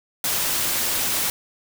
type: noise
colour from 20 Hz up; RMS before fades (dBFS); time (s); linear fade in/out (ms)
white; -23; 0.24-1.3; 2
effects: none